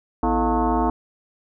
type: tone with frequency modulation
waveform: sine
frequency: 326 Hz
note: E4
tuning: 19 cents flat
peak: -17 dBFS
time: 0.23-0.9 s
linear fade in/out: 2 ms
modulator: 191 Hz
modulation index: 3.9
effects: none